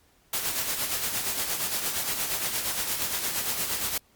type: noise with tremolo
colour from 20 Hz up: white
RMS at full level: -27 dBFS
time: 0.33-3.98 s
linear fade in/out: 5 ms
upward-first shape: sine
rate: 8.6 Hz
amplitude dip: 50%
effects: pink hiss -63 dBFS RMS until 4.15 s + Opus 48 kbps